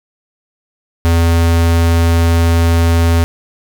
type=tone; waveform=square; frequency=83.8 Hz; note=E2; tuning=29 cents sharp; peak=-9 dBFS; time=1.05-3.24 s; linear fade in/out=0 ms; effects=none